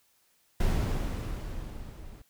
brown noise with level ramp, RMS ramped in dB -24 to -47 dBFS, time 0.6-2.22 s, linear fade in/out 5 ms, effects white hiss -68 dBFS RMS until 2.29 s

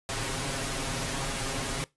pink noise with comb filter, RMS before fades -32 dBFS, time 0.09-1.84 s, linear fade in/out 0 ms, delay 7.4 ms, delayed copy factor +0.85, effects noise-tail reverb RT60 0.2 s tail -21 dB re dry + resampled to 24000 Hz

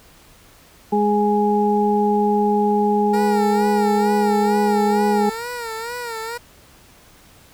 harmonic tone, 207.7 Hz, G#3, in tune, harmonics 1 / 2 / 4, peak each -19 / -19 / -19 dBFS, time 0.92-5.3 s, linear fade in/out 10 ms
15% pulse tone with vibrato, 466.2 Hz, A#4, in tune, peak -20 dBFS, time 3.13-6.38 s, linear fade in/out 10 ms, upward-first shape sine, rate 2.2 Hz, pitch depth 88 cents each way
effects pink hiss -49 dBFS RMS until 7.53 s

